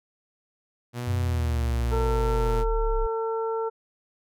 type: tone with vibrato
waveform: sawtooth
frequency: 120 Hz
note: B2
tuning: 49 cents flat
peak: -26 dBFS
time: 0.93-2.65 s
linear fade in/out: 50 ms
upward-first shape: sine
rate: 0.97 Hz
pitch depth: 47 cents each way
type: exponential sweep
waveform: sine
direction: down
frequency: 98 to 31.53 Hz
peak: -23 dBFS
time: 1.07-3.07 s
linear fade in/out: 10 ms
type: harmonic tone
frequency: 450 Hz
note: A4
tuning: 39 cents sharp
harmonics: 1 / 2 / 3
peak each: -26 / -32 / -36 dBFS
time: 1.91-3.7 s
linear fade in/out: 20 ms
effects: none